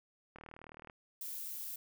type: click train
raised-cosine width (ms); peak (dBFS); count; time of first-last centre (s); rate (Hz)
0.5; -35; 22; 0.36-0.898; 39
type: noise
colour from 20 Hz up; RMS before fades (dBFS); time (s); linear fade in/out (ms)
violet; -43; 1.21-1.76; 2
effects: none